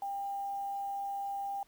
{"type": "tone with quantisation", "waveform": "sine", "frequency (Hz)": 797, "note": "G5", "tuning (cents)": 28, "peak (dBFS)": -34, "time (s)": [0.02, 1.63], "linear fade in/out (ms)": 2, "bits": 9, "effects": ["pink hiss -68 dBFS RMS until 1.67 s"]}